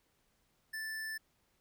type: tone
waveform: square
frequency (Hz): 1760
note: A6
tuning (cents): 0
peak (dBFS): -39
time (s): 0.73-1.18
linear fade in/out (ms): 10
effects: pink hiss -75 dBFS RMS until 1.6 s